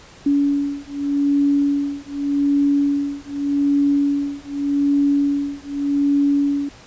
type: beating tone pair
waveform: sine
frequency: 283.5 / 284.34 Hz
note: C#4 / C#4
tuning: +39 / +44 cents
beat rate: 0.84 Hz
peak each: -19 dBFS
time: 0.26-6.69 s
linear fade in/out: 5 ms
effects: pink hiss -44 dBFS RMS until 6.86 s + resampled to 16000 Hz